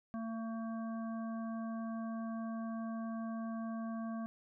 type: harmonic tone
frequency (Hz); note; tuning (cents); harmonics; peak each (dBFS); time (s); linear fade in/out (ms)
225.6; A3; +44; 1 / 3 / 5 / 7; -38 / -47 / -50 / -57; 0.14-4.26; 0
effects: none